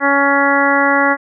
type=harmonic tone; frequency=280 Hz; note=C#4; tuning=18 cents sharp; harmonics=1 / 2 / 3 / 4 / 5 / 6 / 7; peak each=-18 / -18 / -18 / -18 / -18 / -18 / -18 dBFS; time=0-1.17 s; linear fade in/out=50 ms; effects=none